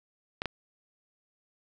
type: clicks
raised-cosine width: 0.3 ms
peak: -15 / -15 dBFS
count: 2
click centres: 0.419 / 0.457 s
effects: none